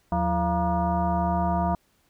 sine tone with frequency modulation, 435.3 Hz, A4, 19 cents flat, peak -21 dBFS, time 0.12-1.75 s, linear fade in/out 2 ms, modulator 256 Hz, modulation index 2.3, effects pink hiss -66 dBFS RMS until 2.09 s

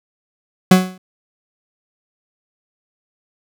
40% pulse tone with exponential decay, 185 Hz, F#3, in tune, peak -3 dBFS, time 0.71-0.98 s, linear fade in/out 5 ms, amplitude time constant 58 ms, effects none

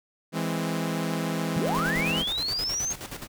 sawtooth chord, E augmented, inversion none, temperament equal, 164.81 / 207.7 / 261.6 Hz, E3 / G#3 / B#3, 0 / 0 / 0 cents, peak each -25 / -28 / -29 dBFS, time 0.32-2.25 s, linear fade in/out 50 ms
sine linear sweep, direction up, 82.41 to 6520 Hz, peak -26 dBFS, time 1.56-2.93 s, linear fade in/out 5 ms
pink noise with tremolo, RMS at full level -36 dBFS, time 1.64-3.28 s, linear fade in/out 50 ms, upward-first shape square, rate 9.5 Hz, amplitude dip 65%
effects none

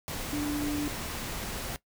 sine tone in noise, 293.7 Hz, D4, in tune, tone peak -28 dBFS, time 0.33-0.88 s, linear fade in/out 0 ms, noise pink, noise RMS -36 dBFS, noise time 0.08-1.76 s, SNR +5 dB, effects noise-tail reverb RT60 0.1 s tail -18 dB re dry

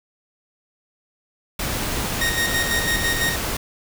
pink noise, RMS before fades -25 dBFS, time 1.59-3.57 s, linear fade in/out 5 ms
sawtooth tone with tremolo, 1861 Hz, A#6, 3 cents flat, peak -16 dBFS, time 2.21-3.36 s, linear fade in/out 5 ms, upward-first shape square, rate 6 Hz, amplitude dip 50%
effects none

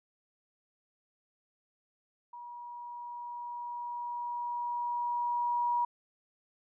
sine tone with level ramp, 960 Hz, B5, 49 cents flat, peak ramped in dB -43 to -26 dBFS, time 2.33-5.85 s, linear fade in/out 5 ms, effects none

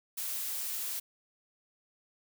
blue noise, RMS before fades -36 dBFS, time 0.17-1 s, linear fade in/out 10 ms, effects none

